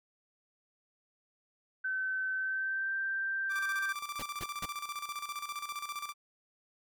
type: tone with pitch glide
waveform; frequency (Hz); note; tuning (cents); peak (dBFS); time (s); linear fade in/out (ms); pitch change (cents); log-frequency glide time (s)
sine; 1530 to 1569.4; G6 to G6; -42 to +2; -31; 1.84-3.93; 10; +44; 2.33-2.93
type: tone with tremolo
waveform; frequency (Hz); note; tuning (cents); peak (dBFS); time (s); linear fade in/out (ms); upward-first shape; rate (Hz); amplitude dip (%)
sawtooth; 1174.7; D6; 0; -32; 3.49-6.14; 50; square; 15; 65
type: noise bursts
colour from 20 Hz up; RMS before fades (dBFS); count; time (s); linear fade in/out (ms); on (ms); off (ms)
pink; -40; 3; 4.19-4.655; 5; 35; 180
effects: none